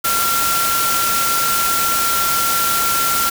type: tone in noise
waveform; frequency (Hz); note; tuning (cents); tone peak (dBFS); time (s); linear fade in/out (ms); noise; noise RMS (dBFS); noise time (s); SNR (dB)
sine; 1368; F6; -36; -18; 0.04-3.3; 10; white; -19; 0.04-3.3; -2
effects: none